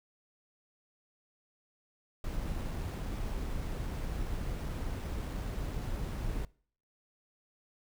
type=noise with sample-and-hold; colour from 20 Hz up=brown; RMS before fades=-36 dBFS; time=2.24-6.45 s; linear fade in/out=2 ms; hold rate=11025 Hz; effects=noise-tail reverb RT60 0.5 s tail -24 dB re dry